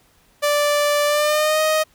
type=tone with pitch glide; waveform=sawtooth; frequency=586 to 624.4 Hz; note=D5 to D#5; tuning=-4 to +6 cents; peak=-12 dBFS; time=0.42-1.84 s; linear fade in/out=20 ms; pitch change=+110 cents; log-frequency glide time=1.06-1.61 s; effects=pink hiss -57 dBFS RMS until 1.94 s